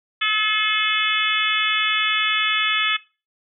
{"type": "harmonic tone", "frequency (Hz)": 430, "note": "A4", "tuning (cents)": -40, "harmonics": [3, 4, 5, 6, 7, 8], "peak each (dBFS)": [-25, -25, -25, -25, -25, -25], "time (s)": [0.21, 2.97], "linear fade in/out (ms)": 10, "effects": ["noise-tail reverb RT60 0.3 s tail -18 dB re dry"]}